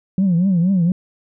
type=tone with vibrato; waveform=sine; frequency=181.4 Hz; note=F#3; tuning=34 cents flat; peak=-11 dBFS; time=0.18-0.92 s; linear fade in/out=2 ms; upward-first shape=triangle; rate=4.2 Hz; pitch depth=180 cents each way; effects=tanh soft clip ceiling -10 dBFS